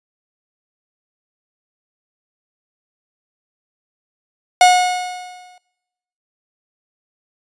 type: tone with exponential decay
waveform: 45% pulse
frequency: 726 Hz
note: F#5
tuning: 33 cents flat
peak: -5 dBFS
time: 4.61-5.58 s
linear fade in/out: 2 ms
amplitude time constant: 210 ms
effects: noise-tail reverb RT60 1.0 s tail -22 dB re dry + resampled to 22050 Hz